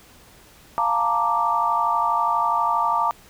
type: chord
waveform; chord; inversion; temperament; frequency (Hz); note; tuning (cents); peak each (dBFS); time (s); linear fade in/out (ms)
sine; Bb major seventh; second; equal; 698.5 / 880 / 932.3 / 1174.7; F5 / A5 / Bb5 / D6; 0 / 0 / 0 / 0; -27 / -26 / -22 / -22; 0.78-3.11; 0
effects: pink hiss -50 dBFS RMS until 3.29 s